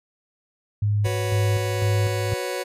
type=tone with tremolo; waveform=sine; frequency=103.83 Hz; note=G#2; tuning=in tune; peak=-18 dBFS; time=0.82-2.34 s; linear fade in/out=5 ms; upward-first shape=square; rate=2 Hz; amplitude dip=50%
type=chord; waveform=sawtooth; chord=F# suspended fourth; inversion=none; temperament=just; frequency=370 / 493.3 / 555 Hz; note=F#4 / B4 / C#5; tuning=0 / -2 / +2 cents; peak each=-26 dBFS; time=1.04-2.64 s; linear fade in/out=20 ms
effects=resampled to 32000 Hz